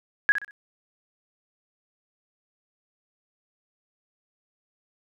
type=tone with echo; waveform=sine; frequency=1661.2 Hz; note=G#6; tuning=in tune; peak=-14 dBFS; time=0.29-0.32 s; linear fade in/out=0 ms; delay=63 ms; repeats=3; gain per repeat=-10 dB; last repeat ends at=0.509 s; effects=none